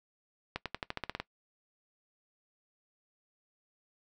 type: accelerating click train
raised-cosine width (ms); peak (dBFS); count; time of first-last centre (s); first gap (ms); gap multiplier
0.3; -18; 10; 0.56-1.2; 97; 0.92
effects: noise-tail reverb RT60 0.1 s tail -19 dB re dry